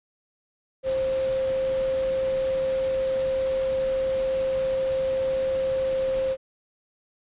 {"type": "tone in noise", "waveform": "sine", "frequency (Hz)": 528, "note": "C5", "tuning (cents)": 16, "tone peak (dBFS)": -22, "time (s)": [0.83, 6.37], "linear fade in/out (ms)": 50, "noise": "pink", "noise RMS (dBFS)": -39, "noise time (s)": [0.83, 6.37], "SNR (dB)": 14, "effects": ["resampled to 8000 Hz"]}